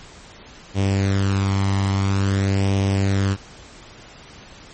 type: tone with flanger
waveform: sawtooth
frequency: 97.9 Hz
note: G2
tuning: 2 cents flat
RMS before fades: -19 dBFS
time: 0.74-3.37 s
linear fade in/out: 50 ms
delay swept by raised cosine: 0.34 to 1 ms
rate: 0.49 Hz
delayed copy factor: +0.55
effects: pink hiss -43 dBFS RMS until 4.73 s + MP3 32 kbps